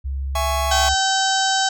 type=tone; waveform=sine; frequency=67.9 Hz; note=C#2; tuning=35 cents flat; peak=-22 dBFS; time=0.04-0.95 s; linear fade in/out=20 ms
type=chord; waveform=45% pulse; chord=C# minor; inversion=first; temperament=just; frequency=665.2 / 831.5 / 1108.7 Hz; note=E5 / G#5 / C#6; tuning=+16 / +2 / 0 cents; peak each=-25 dBFS; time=0.35-0.89 s; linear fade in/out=5 ms
type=harmonic tone; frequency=770 Hz; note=G5; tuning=31 cents flat; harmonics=1 / 2 / 4 / 5 / 6 / 7 / 8 / 9 / 10; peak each=-20 / -23 / -26 / -27 / -28 / -28 / -29 / -30 / -30 dBFS; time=0.71-1.69 s; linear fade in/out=5 ms
effects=none